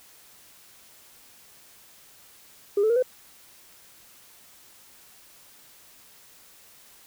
sine tone with pitch steps, 404.6 / 436.2 / 470.2 / 506.8 Hz, G#4 / A4 / A#4 / B4, -45 / -15 / +15 / +45 cents, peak -17 dBFS, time 2.77-3.026 s, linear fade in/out 5 ms, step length 64 ms, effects tanh soft clip ceiling -15 dBFS + white hiss -53 dBFS RMS until 7.06 s

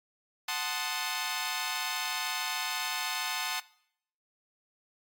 10% pulse chord, F# diminished seventh, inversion none, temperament equal, 740 / 880 / 1046.5 / 1244.5 Hz, F#5 / A5 / C6 / Eb6, 0 / 0 / 0 / 0 cents, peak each -29 / -27 / -28 / -30 dBFS, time 0.48-3.6 s, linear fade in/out 5 ms, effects noise-tail reverb RT60 0.7 s tail -22 dB re dry + AAC 64 kbps

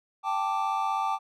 triangle chord, G suspended second, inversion none, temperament equal, 784 / 880 / 1174.7 Hz, G5 / A5 / D6, 0 / 0 / 0 cents, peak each -28 dBFS, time 0.23-1.19 s, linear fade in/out 50 ms, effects none

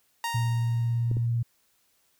sawtooth tone with exponential decay, 931 Hz, A#5, 2 cents flat, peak -23 dBFS, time 0.24-1.26 s, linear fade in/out 1 ms, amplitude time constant 220 ms
sine tone with vibrato, 117.7 Hz, A#2, 17 cents sharp, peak -23 dBFS, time 0.34-1.43 s, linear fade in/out 10 ms, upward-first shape triangle, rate 18 Hz, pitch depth 17 cents each way
clicks, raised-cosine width 3 ms, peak -22 dBFS, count 2, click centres 1.114 / 1.169 s
effects white hiss -68 dBFS RMS until 2.19 s

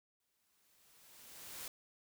white noise with exponential growth, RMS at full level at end -45 dBFS, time 0.2-1.68 s, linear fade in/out 2 ms, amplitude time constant 320 ms, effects none

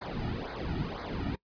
brown noise with flanger, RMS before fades -35 dBFS, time 0.01-1.36 s, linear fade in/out 10 ms, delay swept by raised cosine 0.33 to 1.93 ms, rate 2 Hz, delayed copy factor -0.9, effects noise-tail reverb RT60 0.1 s tail -22 dB re dry + resampled to 11025 Hz

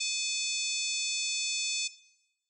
harmonic tone with a mistuned harmonic, 883 Hz, A5, 6 cents sharp, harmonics 3 / 4 / 5 / 6 / 7 / 8 / 9, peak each -35 / -36 / -37 / -38 / -38 / -39 / -40 dBFS, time 0-1.88 s, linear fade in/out 10 ms, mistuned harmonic 3, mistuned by -88 cents, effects noise-tail reverb RT60 0.9 s tail -17 dB re dry

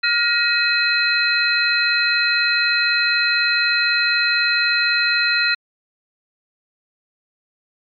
sine tone cluster, 1417 / 1890 / 2544 / 4088 Hz, F6 / A#6 / D#7 / C8, +25 / +23 / +38 / -41 cents, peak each -20 / -21 / -21 / -20 dBFS, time 0.03-5.55 s, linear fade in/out 10 ms, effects MP3 96 kbps

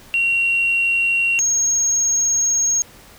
sine tone pair in turn, 2746 / 6531 Hz, F7 / G#8, -30 / -30 cents, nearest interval octave + minor third, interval 1500 cents, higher second, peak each -14 dBFS, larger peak neither, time 0.14-1.39 / 1.39-2.82 s, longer second, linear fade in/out 0 ms, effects tanh soft clip ceiling -10 dBFS + pink hiss -45 dBFS RMS until 3.18 s

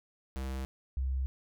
square / sine tone pair in turn, 66 / 65.74 Hz, C2 / C2, +16 / +9 cents, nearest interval unison, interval 7 cents, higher first, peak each -35 / -29 dBFS, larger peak second, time 0.36-0.65 / 0.97-1.26 s, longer neither, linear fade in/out 0 ms, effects none

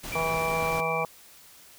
pink noise, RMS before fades -37 dBFS, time 0.03-0.81 s, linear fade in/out 10 ms
sine tone, 2349 Hz, D7, in tune, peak -31 dBFS, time 0.12-1.04 s, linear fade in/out 5 ms
harmonic tone, 162.6 Hz, E3, 23 cents flat, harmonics 1 / 3 / 4 / 5 / 6 / 7, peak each -36 / -31 / -33 / -32 / -35 / -32 dBFS, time 0.15-1.05 s, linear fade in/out 2 ms
effects white hiss -52 dBFS RMS until 1.78 s

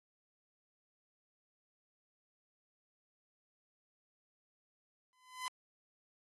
sawtooth tone with exponential growth, 1015 Hz, B5, 47 cents sharp, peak -32 dBFS, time 5.13-5.48 s, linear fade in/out 0 ms, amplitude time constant 76 ms, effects AAC 32 kbps

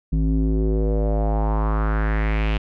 square tone with low-pass filter sweep, 53.3 Hz, G#1, 46 cents sharp, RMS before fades -20 dBFS, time 0.12-2.58 s, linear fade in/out 10 ms, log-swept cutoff 210 to 2900 Hz, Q 3.4, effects none

